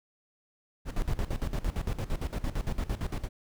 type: noise with tremolo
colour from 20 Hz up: brown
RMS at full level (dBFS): -29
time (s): 0.85-3.29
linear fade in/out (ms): 50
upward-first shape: square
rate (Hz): 8.8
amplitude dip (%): 80
effects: none